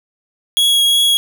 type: tone with vibrato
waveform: 45% pulse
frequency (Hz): 3322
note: G#7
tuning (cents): 0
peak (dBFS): -10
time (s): 0.57-1.17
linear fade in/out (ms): 0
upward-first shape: triangle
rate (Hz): 2.8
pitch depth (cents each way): 11
effects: none